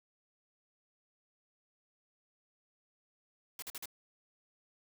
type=noise bursts; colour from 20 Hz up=white; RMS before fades=-43 dBFS; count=4; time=3.59-3.857 s; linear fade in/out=2 ms; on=33 ms; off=45 ms; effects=none